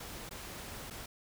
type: noise with dropouts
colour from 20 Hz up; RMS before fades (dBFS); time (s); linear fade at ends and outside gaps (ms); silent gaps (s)
pink; -45; 0-1.06; 5; 0.293-0.309 / 0.901-0.907
effects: none